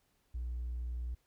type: tone with hard clipping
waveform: sine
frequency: 60.4 Hz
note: B1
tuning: 38 cents flat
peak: -36 dBFS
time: 0.34-1.15 s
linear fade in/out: 10 ms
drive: 1 dB
effects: pink hiss -75 dBFS RMS until 1.26 s